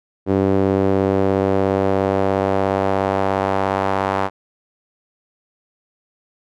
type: tone with band-pass filter sweep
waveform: sawtooth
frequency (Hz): 97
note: G2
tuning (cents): -18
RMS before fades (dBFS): -18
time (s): 0.26-4.3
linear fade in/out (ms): 50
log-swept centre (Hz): 370 to 920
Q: 1.5
effects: none